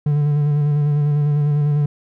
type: tone with vibrato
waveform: triangle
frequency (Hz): 146.83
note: D3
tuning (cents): 0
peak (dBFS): -12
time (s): 0.06-1.86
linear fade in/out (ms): 5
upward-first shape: square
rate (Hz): 10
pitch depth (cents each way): 22
effects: none